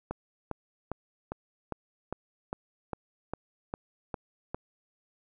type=click train; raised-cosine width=1 ms; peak=-19 dBFS; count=12; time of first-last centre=0.11-4.545 s; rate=2.48 Hz; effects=none